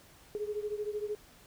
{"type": "beating tone pair", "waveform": "sine", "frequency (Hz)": [415.3, 428.3], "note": ["G#4", "A4"], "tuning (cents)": [0, -47], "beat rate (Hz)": 13, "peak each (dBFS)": [-35, -38], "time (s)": [0.35, 1.15], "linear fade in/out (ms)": 0, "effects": ["pink hiss -58 dBFS RMS until 1.46 s"]}